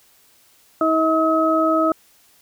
harmonic tone, 319.7 Hz, D#4, 47 cents sharp, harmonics 1 / 2 / 4, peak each -19 / -19 / -19 dBFS, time 0.81-1.92 s, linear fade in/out 2 ms, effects white hiss -55 dBFS RMS until 2.41 s

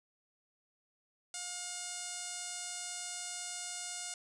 5% pulse tone with low-pass filter, 714 Hz, F5, 38 cents sharp, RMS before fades -42 dBFS, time 1.34-4.14 s, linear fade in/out 2 ms, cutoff 8300 Hz, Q 3.4, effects none

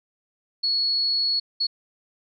sine tone bursts at uneven times, 4367 Hz, C#8, 27 cents flat, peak -20 dBFS, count 2, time 0.63-1.4 / 1.6-1.67 s, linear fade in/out 10 ms, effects none

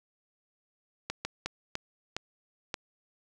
slowing click train, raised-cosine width 0.2 ms, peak -15 dBFS, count 6, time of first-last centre 1.1-2.742 s, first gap 150 ms, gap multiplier 1.4, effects none

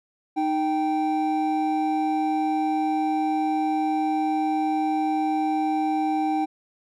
triangle tone pair together, 309.9 / 781 Hz, D#4 / G5, -7 / -7 cents, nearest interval octave + major third, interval 1600 cents, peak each -22 dBFS, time 0.36-6.46 s, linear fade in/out 20 ms, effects none

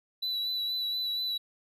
triangle tone with vibrato, 3957 Hz, B7, 3 cents sharp, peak -28 dBFS, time 0.22-1.38 s, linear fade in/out 10 ms, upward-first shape sine, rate 4.2 Hz, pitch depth 23 cents each way, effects none

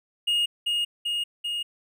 triangle tone with echo, 2857 Hz, F7, 39 cents sharp, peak -19 dBFS, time 0.27-0.46 s, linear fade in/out 10 ms, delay 390 ms, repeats 3, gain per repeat -2 dB, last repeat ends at 1.63 s, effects none

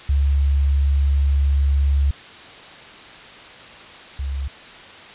sine tone pair in turn, 69.9 / 68.42 Hz, C#2 / C#2, +15 / -22 cents, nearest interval unison, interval 37 cents, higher first, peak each -14 / -22 dBFS, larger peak first, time 0.09-2.11 / 4.19-4.48 s, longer first, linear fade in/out 5 ms, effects white hiss -40 dBFS RMS until 5.14 s + resampled to 8000 Hz

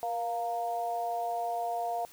sine tone with amplitude modulation, 700 Hz, F5, 4 cents sharp, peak -26 dBFS, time 0.03-2.05 s, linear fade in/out 0 ms, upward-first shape sine, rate 226 Hz, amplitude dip 80%, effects white hiss -55 dBFS RMS until 2.12 s

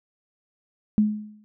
sine tone with exponential decay, 211.6 Hz, G#3, 33 cents sharp, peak -13 dBFS, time 0.98-1.44 s, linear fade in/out 0 ms, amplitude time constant 98 ms, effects none

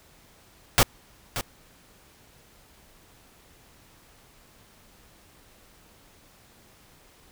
pink noise with echo, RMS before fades -17 dBFS, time 0.78-0.83 s, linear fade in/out 0 ms, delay 580 ms, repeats 1, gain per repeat -12 dB, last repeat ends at 1.41 s, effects pink hiss -56 dBFS RMS until 7.31 s

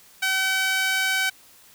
sawtooth tone with high-pass filter, 762 Hz, G5, 49 cents flat, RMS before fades -23 dBFS, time 0.22-1.3 s, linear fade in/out 10 ms, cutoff 1700 Hz, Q 1.8, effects white hiss -52 dBFS RMS until 1.74 s

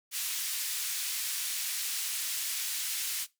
white band-pass noise, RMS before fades -34 dBFS, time 0.11-3.27 s, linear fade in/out 50 ms, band 2200 to 14000 Hz, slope 12 dB/octave, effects noise-tail reverb RT60 0.2 s tail -19 dB re dry

